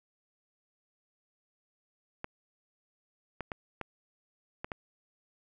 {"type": "clicks", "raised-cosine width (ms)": 0.5, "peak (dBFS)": -21, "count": 6, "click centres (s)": [2.244, 3.407, 3.518, 3.813, 4.645, 4.718], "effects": []}